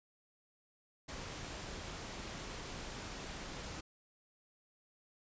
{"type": "noise", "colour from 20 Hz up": "pink", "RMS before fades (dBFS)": -45, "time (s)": [1.08, 3.81], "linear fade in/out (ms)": 10, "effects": ["resampled to 16000 Hz"]}